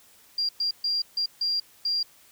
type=tone bursts at uneven times; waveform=sine; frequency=4772 Hz; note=D8; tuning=27 cents sharp; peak=-23 dBFS; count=6; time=0.38-0.49 / 0.6-0.71 / 0.84-1.02 / 1.17-1.26 / 1.41-1.6 / 1.85-2.03 s; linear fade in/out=5 ms; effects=white hiss -56 dBFS RMS until 2.31 s